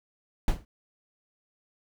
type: noise with exponential decay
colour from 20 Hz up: brown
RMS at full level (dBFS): -19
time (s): 0.48-0.65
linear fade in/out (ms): 1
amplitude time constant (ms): 36
effects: none